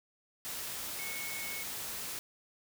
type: tone in noise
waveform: sine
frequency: 2200 Hz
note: C#7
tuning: 14 cents flat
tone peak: -41 dBFS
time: 0.99-1.63 s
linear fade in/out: 0 ms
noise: white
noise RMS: -40 dBFS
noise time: 0.45-2.19 s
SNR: -4 dB
effects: none